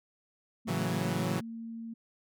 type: tone with pitch glide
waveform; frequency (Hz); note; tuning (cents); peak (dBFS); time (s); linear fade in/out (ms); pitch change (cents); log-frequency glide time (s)
sine; 226.6 to 228.2; A#3 to A#3; -49 to -37; -38; 0.65-1.94; 10; +12; 0.81-1.04
type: chord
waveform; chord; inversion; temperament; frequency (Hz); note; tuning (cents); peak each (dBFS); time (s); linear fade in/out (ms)
sawtooth; F# minor seventh; first; equal; 110 / 138.59 / 164.81 / 185; A2 / C#3 / E3 / F#3; 0 / 0 / 0 / 0; -33 / -32 / -30 / -30; 0.67-1.41; 20
effects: none